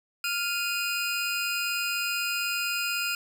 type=tone pair together; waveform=25% pulse; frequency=1399.1 / 2489 Hz; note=F6 / D#7; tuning=+3 / 0 cents; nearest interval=minor seventh; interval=997 cents; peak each=-26 dBFS; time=0.24-3.15 s; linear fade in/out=2 ms; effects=none